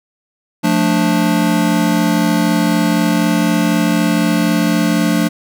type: chord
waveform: square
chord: D minor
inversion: first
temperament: just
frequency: 176.2 / 220.2 / 293.7 Hz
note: F3 / A3 / D4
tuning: +16 / +2 / 0 cents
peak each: -17 dBFS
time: 0.63-5.29 s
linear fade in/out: 20 ms
effects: none